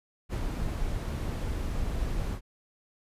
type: noise with ADSR envelope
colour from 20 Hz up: brown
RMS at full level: -29 dBFS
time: 0.29-2.41 s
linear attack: 46 ms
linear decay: 79 ms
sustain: -2 dB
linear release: 78 ms
effects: resampled to 32000 Hz